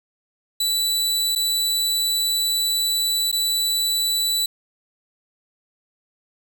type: tone with dropouts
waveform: sawtooth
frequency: 3962 Hz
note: B7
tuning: 5 cents sharp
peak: -16 dBFS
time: 0.6-4.46 s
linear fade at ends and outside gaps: 5 ms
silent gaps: 1.352-1.358 / 3.316-3.326 s
effects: none